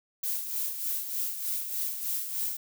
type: noise with tremolo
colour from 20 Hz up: violet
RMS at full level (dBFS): -30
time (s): 0.23-2.57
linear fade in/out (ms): 5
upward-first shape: sine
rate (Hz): 3.3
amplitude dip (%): 55
effects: none